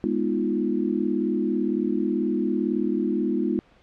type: chord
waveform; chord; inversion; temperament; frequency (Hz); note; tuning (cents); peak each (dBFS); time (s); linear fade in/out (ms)
sine; F half-diminished seventh; first; equal; 207.7 / 246.9 / 311.1 / 349.2; Ab3 / Cb4 / Eb4 / F4; 0 / 0 / 0 / 0; -27; 0.04-3.59; 0
effects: pink hiss -57 dBFS RMS until 3.82 s + low-pass 3000 Hz 12 dB/octave